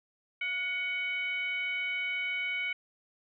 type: tone with frequency modulation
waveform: sine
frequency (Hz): 2233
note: C#7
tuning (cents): +12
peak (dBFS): -30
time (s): 0.41-2.73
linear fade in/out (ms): 5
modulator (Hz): 775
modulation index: 0.61
effects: none